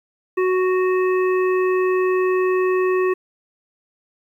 harmonic tone, 370 Hz, F#4, in tune, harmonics 1 / 3 / 5 / 7, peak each -16 / -26 / -30 / -33 dBFS, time 0.37-3.14 s, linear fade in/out 10 ms, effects 9-bit

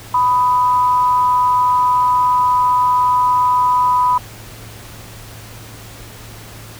sine tone pair together, 992.9 / 1244.5 Hz, B5 / D#6, +9 / 0 cents, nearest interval major third, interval 391 cents, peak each -11 / -22 dBFS, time 0.14-4.18 s, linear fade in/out 5 ms, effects added 110 Hz sine -37 dBFS peak until 6.79 s + pink hiss -37 dBFS RMS until 6.79 s

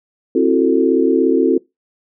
sine chord, F# half-diminished seventh, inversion second, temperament just, 266.4 / 333 / 370 / 444 Hz, C4 / E4 / F#4 / A4, +31 / +18 / 0 / +16 cents, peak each -16 dBFS, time 0.35-1.58 s, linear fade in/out 5 ms, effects noise-tail reverb RT60 0.2 s tail -23 dB re dry

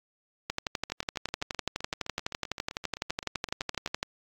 two click trains, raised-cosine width 0.2 ms, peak -21 / -12 dBFS, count 24 / 43, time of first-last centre 0.9-3.875 / 0.5-4.029 s, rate 7.73 / 11.9 Hz, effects AAC 48 kbps

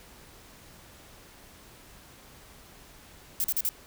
violet noise bursts, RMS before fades -27 dBFS, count 4, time 3.4-3.69 s, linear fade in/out 0 ms, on 41 ms, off 42 ms, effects pink hiss -52 dBFS RMS until 3.86 s

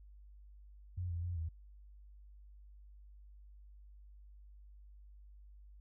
sine tone with pitch steps, 89.5 / 85.2 / 88.1 / 80.8 Hz, F2 / F2 / F2 / E2, +43 / -42 / +16 / -34 cents, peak -36 dBFS, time 0.97-1.49 s, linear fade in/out 10 ms, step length 130 ms, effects added 50 Hz sine -54 dBFS peak until 5.8 s

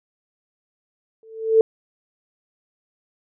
sine tone with exponential growth, 444.8 Hz, A4, 19 cents sharp, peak -7 dBFS, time 1.23-1.61 s, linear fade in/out 1 ms, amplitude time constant 81 ms, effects none

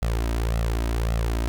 sawtooth tone with flanger, 56.7 Hz, A#1, 47 cents flat, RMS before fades -24 dBFS, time 0.02-1.48 s, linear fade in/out 0 ms, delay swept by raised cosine 1.5 to 3.2 ms, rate 1.8 Hz, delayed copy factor +0.7, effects none

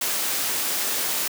white noise, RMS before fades -25 dBFS, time 0.01-1.28 s, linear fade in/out 5 ms, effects high-pass 200 Hz 12 dB/octave

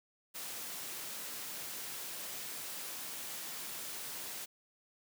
white high-pass noise, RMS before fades -43 dBFS, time 0.34-4.46 s, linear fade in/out 20 ms, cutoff 130 Hz, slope 12 dB/octave, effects none

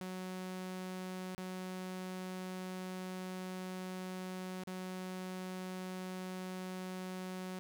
sawtooth tone with dropouts, 185 Hz, F#3, in tune, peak -37 dBFS, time 0.01-7.59 s, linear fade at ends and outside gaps 0 ms, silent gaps 1.348-1.38 / 4.636-4.673 s, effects none

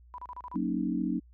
sine tone bursts, 987.8 Hz, B5, in tune, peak -38 dBFS, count 6, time 0.14-0.557 s, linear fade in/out 0 ms, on 42 ms, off 33 ms
sine chord, D# minor seventh, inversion first, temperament equal, 185 / 233.1 / 277.2 / 311.1 Hz, F#3 / A#3 / C#4 / D#4, 0 / 0 / 0 / 0 cents, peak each -33 dBFS, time 0.54-1.2 s, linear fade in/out 20 ms
effects added 60 Hz sine -53 dBFS peak until 1.33 s

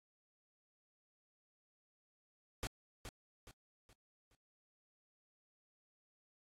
pink noise with echo, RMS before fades -40 dBFS, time 2.63-2.67 s, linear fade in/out 0 ms, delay 420 ms, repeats 4, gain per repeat -8 dB, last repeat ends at 4.35 s, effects low-pass 11000 Hz 12 dB/octave + AAC 48 kbps

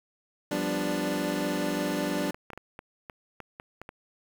25% pulse chord, G dominant seventh, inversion third, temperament equal with one note detuned, 174.61 / 197.59 / 246.9 / 293.7 Hz, F3 / G3 / B3 / D4, 0 / +14 / 0 / 0 cents, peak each -31 / -30 / -32 / -26 dBFS, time 0.51-2.31 s, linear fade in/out 5 ms
clicks, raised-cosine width 0.5 ms, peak -25 dBFS, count 10, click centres 2.345 / 2.503 / 2.533 / 2.576 / 2.791 / 3.098 / 3.403 / 3.599 / 3.816 / 3.891 s
effects 8-bit

